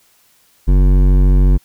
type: tone with hard clipping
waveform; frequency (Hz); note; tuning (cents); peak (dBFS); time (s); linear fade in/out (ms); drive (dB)
sine; 46.98; F#1; +27; -9; 0.67-1.58; 20; 13
effects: white hiss -54 dBFS RMS until 1.64 s